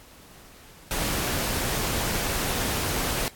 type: noise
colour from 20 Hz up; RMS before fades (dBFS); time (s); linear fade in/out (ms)
pink; -27; 0.91-3.28; 0
effects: pink hiss -50 dBFS RMS until 3.35 s + AAC 64 kbps